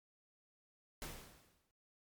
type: noise with exponential decay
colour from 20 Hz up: pink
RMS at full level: -44 dBFS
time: 1.02-1.71 s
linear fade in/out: 0 ms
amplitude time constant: 150 ms
effects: MP3 96 kbps